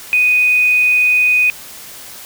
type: tone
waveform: sine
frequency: 2489 Hz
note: D#7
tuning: in tune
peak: -9 dBFS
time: 0.13-1.5 s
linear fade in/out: 0 ms
effects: white hiss -34 dBFS RMS until 2.25 s